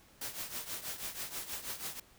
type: noise with tremolo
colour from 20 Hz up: white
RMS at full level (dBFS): -38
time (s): 0.21-2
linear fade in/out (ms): 5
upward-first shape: triangle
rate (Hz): 6.2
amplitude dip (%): 80
effects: pink hiss -62 dBFS RMS until 2.18 s